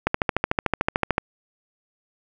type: click train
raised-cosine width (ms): 0.5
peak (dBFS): -4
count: 16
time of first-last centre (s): 0.07-1.181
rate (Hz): 13.5
effects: none